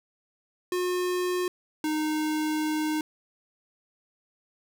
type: tone pair in turn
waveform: square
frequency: 360 / 308.2 Hz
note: F#4 / D#4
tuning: -47 / -16 cents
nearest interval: minor third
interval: 269 cents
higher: first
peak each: -26 dBFS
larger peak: neither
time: 0.72-1.48 / 1.84-3.01 s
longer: second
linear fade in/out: 2 ms
effects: none

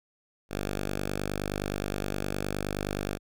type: tone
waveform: 5% pulse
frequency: 49.61 Hz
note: G1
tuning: 21 cents sharp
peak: -19 dBFS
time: 0.49-3.19 s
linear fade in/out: 50 ms
effects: none

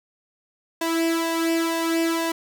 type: tone with flanger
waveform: sawtooth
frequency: 330.1 Hz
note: E4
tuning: 2 cents sharp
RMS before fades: -23 dBFS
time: 0.81-2.32 s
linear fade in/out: 5 ms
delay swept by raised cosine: 1.9 to 2.65 ms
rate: 2.1 Hz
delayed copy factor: +0.65
effects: none

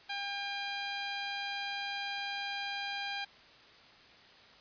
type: tone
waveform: 10% pulse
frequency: 802 Hz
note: G5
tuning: 39 cents sharp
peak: -27 dBFS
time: 0.09-3.25 s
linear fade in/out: 10 ms
effects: white hiss -57 dBFS RMS until 4.6 s + resampled to 11025 Hz

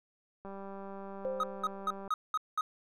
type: click train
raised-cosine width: 1 ms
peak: -32 dBFS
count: 320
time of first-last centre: 0.45-2.078 s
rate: 196 Hz
type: tone with exponential decay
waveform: sine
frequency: 523.3 Hz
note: C5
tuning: in tune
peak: -30 dBFS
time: 1.25-2.04 s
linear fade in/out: 0 ms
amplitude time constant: 170 ms
type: tone bursts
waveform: triangle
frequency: 1262 Hz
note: D#6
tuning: 24 cents sharp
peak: -26 dBFS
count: 6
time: 1.4-2.61 s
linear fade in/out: 2 ms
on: 35 ms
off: 200 ms
effects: none

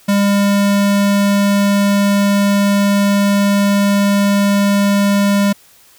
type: tone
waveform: square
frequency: 201.1 Hz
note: G3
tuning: 44 cents sharp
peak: -11 dBFS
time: 0.08-5.53 s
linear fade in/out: 10 ms
effects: white hiss -47 dBFS RMS until 5.98 s

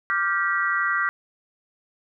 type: chord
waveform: sine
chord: G dominant seventh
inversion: second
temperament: equal with one note detuned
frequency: 1174.7 / 1396.9 / 1568 / 1937.1 Hz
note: D6 / F6 / G6 / B6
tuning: 0 / 0 / 0 / -34 cents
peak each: -26 dBFS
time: 0.1-1.09 s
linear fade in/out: 0 ms
effects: none

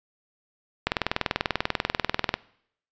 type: click train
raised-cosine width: 0.3 ms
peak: -6 dBFS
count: 31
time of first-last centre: 0.87-2.341 s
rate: 20.4 Hz
effects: noise-tail reverb RT60 0.7 s tail -22 dB re dry + resampled to 16000 Hz

